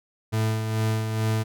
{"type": "tone with tremolo", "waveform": "40% pulse", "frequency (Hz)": 110, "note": "A2", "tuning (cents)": 0, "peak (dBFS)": -20, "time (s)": [0.32, 1.44], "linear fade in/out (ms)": 20, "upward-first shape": "sine", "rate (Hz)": 2.3, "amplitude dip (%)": 45, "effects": []}